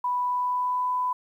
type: tone with pitch glide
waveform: sine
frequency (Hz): 987.8 to 999.3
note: B5 to B5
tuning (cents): 0 to +20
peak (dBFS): -23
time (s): 0.04-1.13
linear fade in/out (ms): 5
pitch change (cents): +20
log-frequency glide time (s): 0.2-0.92
effects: 10-bit